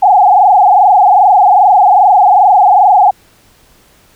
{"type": "tone with frequency modulation", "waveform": "sine", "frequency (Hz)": 784, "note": "G5", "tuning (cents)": 0, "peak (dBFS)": -3, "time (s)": [0.02, 3.11], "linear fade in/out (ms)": 10, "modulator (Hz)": 22.5, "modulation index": 3, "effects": ["pink hiss -47 dBFS RMS until 4.15 s"]}